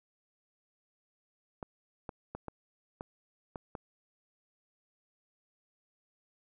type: clicks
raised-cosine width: 1 ms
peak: -25 dBFS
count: 7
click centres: 1.628 / 2.092 / 2.35 / 2.483 / 3.009 / 3.558 / 3.752 s
effects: none